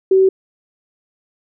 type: tone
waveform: sine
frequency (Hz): 381.1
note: G4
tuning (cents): -49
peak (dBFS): -8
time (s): 0.11-0.29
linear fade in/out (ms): 5
effects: none